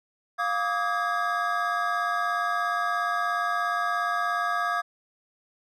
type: tone cluster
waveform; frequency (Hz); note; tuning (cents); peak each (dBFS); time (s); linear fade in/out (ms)
triangle; 701 / 1162 / 1259 / 1644; F5 / D6 / D#6 / G#6; +6 / -19 / +20 / -18; -28; 0.38-4.82; 20
effects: none